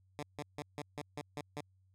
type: tone bursts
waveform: 10% pulse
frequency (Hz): 146.83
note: D3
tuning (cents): 0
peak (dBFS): -31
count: 8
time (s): 0.19-1.606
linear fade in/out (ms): 0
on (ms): 37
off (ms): 160
effects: added 94 Hz sine -66 dBFS peak until 1.94 s + low-pass 10000 Hz 12 dB/octave